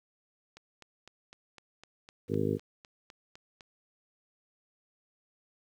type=click train; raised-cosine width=0.2 ms; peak=-32 dBFS; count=13; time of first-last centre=0.57-3.608 s; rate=3.95 Hz
type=harmonic tone; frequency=51.91 Hz; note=G#1; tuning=in tune; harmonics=2 / 3 / 4 / 5 / 6 / 7 / 8 / 9; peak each=-35 / -35 / -36 / -34 / -39 / -36 / -34 / -35 dBFS; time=2.28-2.59 s; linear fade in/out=50 ms
effects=10-bit